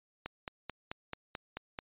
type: click train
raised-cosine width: 0.3 ms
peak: -22 dBFS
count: 8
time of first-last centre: 0.26-1.788 s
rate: 4.58 Hz
effects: resampled to 8000 Hz